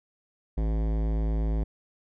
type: tone with hard clipping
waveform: sine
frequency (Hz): 54.2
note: A1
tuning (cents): -25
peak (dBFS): -26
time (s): 0.57-1.64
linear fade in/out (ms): 10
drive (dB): 18
effects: none